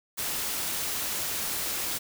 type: noise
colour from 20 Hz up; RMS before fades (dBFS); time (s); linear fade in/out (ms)
white; -31; 0.17-1.99; 20
effects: none